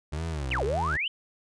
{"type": "tone with vibrato", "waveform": "30% pulse", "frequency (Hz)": 72.1, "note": "D2", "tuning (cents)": -31, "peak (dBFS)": -27, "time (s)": [0.12, 0.97], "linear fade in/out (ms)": 10, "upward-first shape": "sine", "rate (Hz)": 1.8, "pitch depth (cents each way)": 240}
{"type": "exponential two-way sweep", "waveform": "sine", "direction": "down then up", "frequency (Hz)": [3149, 380, 3149], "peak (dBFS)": -26, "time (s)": [0.51, 1.08], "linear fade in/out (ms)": 5, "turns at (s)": 0.64}
{"effects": ["resampled to 22050 Hz"]}